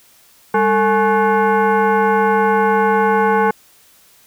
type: tone with frequency modulation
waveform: sine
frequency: 199.7 Hz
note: G3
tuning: 32 cents sharp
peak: -11 dBFS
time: 0.54-3.51 s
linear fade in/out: 5 ms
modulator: 647 Hz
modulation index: 1.8
effects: white hiss -50 dBFS RMS until 4.26 s